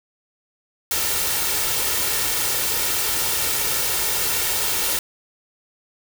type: noise with comb filter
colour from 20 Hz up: white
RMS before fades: -22 dBFS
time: 0.91-4.99 s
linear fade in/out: 2 ms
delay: 2.2 ms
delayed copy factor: +0.5
effects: none